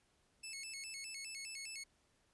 15% pulse tone with vibrato, 2400 Hz, D7, 37 cents sharp, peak -38 dBFS, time 0.43-1.84 s, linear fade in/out 10 ms, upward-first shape square, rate 4.9 Hz, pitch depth 160 cents each way, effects pink hiss -75 dBFS RMS until 2.33 s + resampled to 24000 Hz

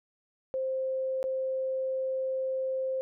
sine tone with dropouts, 525 Hz, C5, 6 cents sharp, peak -28 dBFS, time 0.54-3.01 s, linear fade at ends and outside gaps 0 ms, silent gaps 1.229-1.24 s, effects none

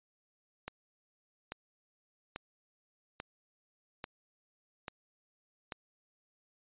click train, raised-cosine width 0.3 ms, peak -23 dBFS, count 7, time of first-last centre 0.68-5.722 s, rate 1.19 Hz, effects resampled to 8000 Hz

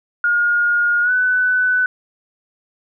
sine tone with pitch glide, 1427 to 1498.8 Hz, F6 to F#6, +37 to +22 cents, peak -13 dBFS, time 0.24-1.86 s, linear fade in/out 2 ms, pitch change +85 cents, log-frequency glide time 1.02-1.12 s, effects none

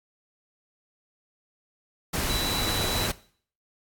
sine tone in noise, 3951 Hz, B7, in tune, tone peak -29 dBFS, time 2.29-3.07 s, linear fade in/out 10 ms, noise pink, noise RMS -28 dBFS, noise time 2.13-3.12 s, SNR -4 dB, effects noise-tail reverb RT60 0.5 s tail -18 dB re dry + AAC 64 kbps

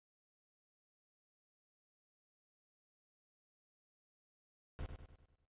brown noise with echo, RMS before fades -43 dBFS, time 4.79-4.86 s, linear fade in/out 0 ms, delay 99 ms, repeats 6, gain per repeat -6 dB, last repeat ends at 5.454 s, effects noise-tail reverb RT60 0.2 s tail -18 dB re dry + resampled to 8000 Hz

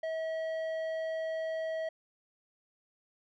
square tone with low-pass filter, 643 Hz, E5, 43 cents flat, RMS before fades -35 dBFS, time 0.03-1.89 s, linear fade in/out 5 ms, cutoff 2100 Hz, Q 0.64, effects none

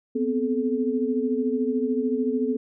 sine tone cluster, 245.7 / 259.3 / 432.1 Hz, B3 / C4 / A4, -9 / -15 / -31 cents, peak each -26 dBFS, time 0.15-2.57 s, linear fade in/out 10 ms, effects none

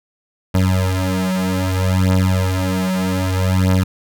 25% pulse beating tone pair, 93 / 93.63 Hz, F#2 / F#2, +9 / +21 cents, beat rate 0.63 Hz, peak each -14 dBFS, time 0.54-3.84 s, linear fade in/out 10 ms, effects none

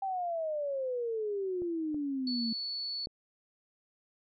sine exponential sweep, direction down, 788 to 223.5 Hz, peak -31 dBFS, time 0.02-2.53 s, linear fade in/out 5 ms
clicks, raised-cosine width 2 ms, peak -33 dBFS, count 3, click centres 1.62 / 1.945 / 3.071 s
sine tone, 4435 Hz, C#8, in tune, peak -34 dBFS, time 2.27-3.06 s, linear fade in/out 2 ms
effects none

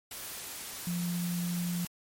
sine tone in noise, 174.61 Hz, F3, in tune, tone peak -30 dBFS, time 0.87-1.85 s, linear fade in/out 2 ms, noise white, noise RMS -41 dBFS, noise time 0.11-1.87 s, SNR +8 dB, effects MP3 64 kbps

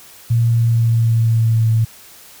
sine tone with pitch glide, 116.54 to 112.38 Hz, A#2 to A2, 0 to +37 cents, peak -11 dBFS, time 0.3-1.85 s, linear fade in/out 10 ms, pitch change -63 cents, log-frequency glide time 0.49-1.7 s, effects white hiss -42 dBFS RMS until 2.4 s

